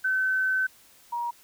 sine tone pair in turn, 1527 / 949 Hz, G6 / A#5, -46 / +31 cents, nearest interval minor sixth, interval 823 cents, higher first, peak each -22 / -27 dBFS, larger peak first, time 0.04-0.67 / 1.12-1.31 s, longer first, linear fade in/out 10 ms, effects white hiss -56 dBFS RMS until 1.43 s

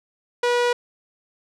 sawtooth tone with low-pass filter, 484.9 Hz, B4, 32 cents flat, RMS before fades -20 dBFS, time 0.43-0.73 s, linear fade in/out 5 ms, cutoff 6100 Hz, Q 0.52, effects none

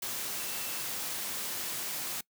sine tone in noise, 2673 Hz, E7, 23 cents sharp, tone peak -47 dBFS, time 0.4-0.83 s, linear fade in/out 5 ms, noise white, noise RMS -36 dBFS, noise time 0.02-2.21 s, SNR -14 dB, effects noise-tail reverb RT60 0.1 s tail -23 dB re dry + high-pass 100 Hz 12 dB/octave

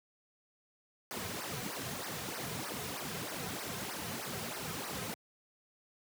pink noise with flanger, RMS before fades -40 dBFS, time 1.11-5.14 s, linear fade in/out 0 ms, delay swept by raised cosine 0.27 to 3.57 ms, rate 3.2 Hz, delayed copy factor -1, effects high-pass 100 Hz 12 dB/octave

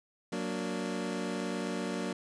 25% pulse chord, Gb augmented, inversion none, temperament equal with one note detuned, 185 / 233.1 / 292.3 Hz, Gb3 / Bb3 / D4, 0 / 0 / -8 cents, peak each -33 / -33 / -35 dBFS, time 0.32-2.13 s, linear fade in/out 5 ms, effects resampled to 22050 Hz

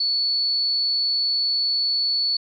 sine tone, 4435 Hz, C#8, in tune, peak -19 dBFS, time 0-2.37 s, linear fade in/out 5 ms, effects none

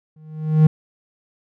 triangle tone with exponential growth, 155.56 Hz, D#3, in tune, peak -4 dBFS, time 0.16-0.67 s, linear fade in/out 5 ms, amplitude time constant 110 ms, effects none

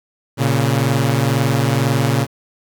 sawtooth tone pair together, 116.46 / 138.5 Hz, A#2 / C#3, -1 / -1 cents, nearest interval minor third, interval 300 cents, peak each -13 dBFS, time 0.37-2.27 s, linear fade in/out 50 ms, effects 8-bit

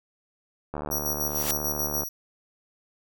click train, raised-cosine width 1 ms, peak -18 dBFS, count 97, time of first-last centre 0.74-2.034 s, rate 74.2 Hz
10% pulse tone with tremolo, 5770 Hz, F#8, 44 cents flat, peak -20 dBFS, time 0.91-2.09 s, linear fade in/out 10 ms, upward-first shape square, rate 6.8 Hz, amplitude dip 55%
white noise with exponential growth, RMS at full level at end -25 dBFS, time 1.2-1.51 s, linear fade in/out 1 ms, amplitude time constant 66 ms
effects none

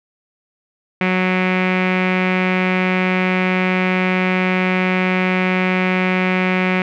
sawtooth tone with low-pass filter, 184.5 Hz, F#3, 5 cents flat, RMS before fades -17 dBFS, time 1.01-6.82 s, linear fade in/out 2 ms, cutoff 2300 Hz, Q 4.7, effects none

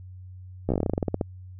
slowing click train, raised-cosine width 2 ms, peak -11 dBFS, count 16, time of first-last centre 0.69-1.212 s, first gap 14 ms, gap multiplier 1.12, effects added 92 Hz sine -40 dBFS peak until 1.59 s

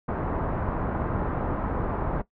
pink low-pass noise, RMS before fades -28 dBFS, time 0.08-2.22 s, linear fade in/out 10 ms, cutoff 1300 Hz, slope 24 dB/octave, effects noise-tail reverb RT60 0.1 s tail -17 dB re dry

